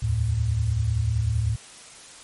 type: tone cluster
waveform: sine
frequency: 75 / 85.3 / 110.7 Hz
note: D2 / F2 / A2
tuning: +37 / -40 / +11 cents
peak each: -26 / -30 / -22 dBFS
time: 0.02-1.56 s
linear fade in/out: 10 ms
effects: white hiss -45 dBFS RMS until 2.23 s + MP3 48 kbps